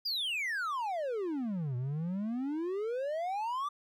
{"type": "exponential two-way sweep", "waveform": "triangle", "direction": "down then up", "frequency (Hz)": [4978, 120, 1195], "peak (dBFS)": -30, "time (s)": [0.05, 3.69], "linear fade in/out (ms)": 10, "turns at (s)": 1.76, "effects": []}